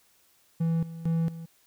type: tone with tremolo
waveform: triangle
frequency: 164.81 Hz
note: E3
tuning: in tune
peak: -21 dBFS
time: 0.6-1.46 s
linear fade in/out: 10 ms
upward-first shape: square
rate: 2.2 Hz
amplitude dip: 80%
effects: white hiss -64 dBFS RMS until 1.66 s